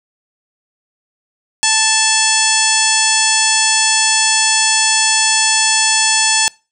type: harmonic tone with a mistuned harmonic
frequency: 880 Hz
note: A5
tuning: in tune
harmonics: 1 / 2 / 3 / 4 / 5 / 6 / 7 / 8 / 9 / 10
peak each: -20 / -20 / -20 / -20 / -20 / -20 / -20 / -20 / -20 / -20 dBFS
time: 1.63-6.48 s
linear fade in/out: 0 ms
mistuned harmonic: 4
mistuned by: -82 cents
effects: noise-tail reverb RT60 0.3 s tail -24 dB re dry